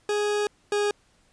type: tone pair in turn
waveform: 40% pulse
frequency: 415.3 / 412.2 Hz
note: G#4 / G#4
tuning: 0 / -13 cents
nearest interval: unison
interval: 13 cents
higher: first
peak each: -22 / -21 dBFS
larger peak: second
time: 0.09-0.47 / 0.72-0.91 s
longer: first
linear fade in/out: 2 ms
effects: pink hiss -63 dBFS RMS until 1.32 s + resampled to 22050 Hz